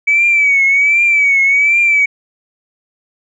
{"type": "tone with vibrato", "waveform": "sine", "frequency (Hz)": 2278, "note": "C#7", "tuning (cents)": 47, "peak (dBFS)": -7, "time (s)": [0.07, 2.06], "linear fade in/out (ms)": 10, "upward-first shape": "triangle", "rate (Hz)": 1.3, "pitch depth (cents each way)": 90, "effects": ["tanh soft clip ceiling -3 dBFS"]}